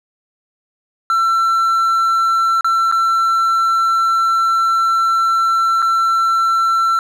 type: tone with dropouts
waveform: triangle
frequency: 1345 Hz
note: E6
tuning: 34 cents sharp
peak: -10 dBFS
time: 1.1-6.99 s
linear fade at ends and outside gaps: 1 ms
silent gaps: 2.609-2.645 / 2.915-2.923 / 5.82-5.825 s
effects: none